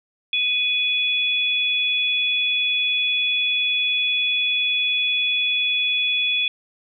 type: tone pair together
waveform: sine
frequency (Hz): 2489 / 3410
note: D#7 / G#7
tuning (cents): 0 / +45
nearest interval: perfect fourth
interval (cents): 545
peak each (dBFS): -21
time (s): 0.33-6.48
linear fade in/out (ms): 2
effects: none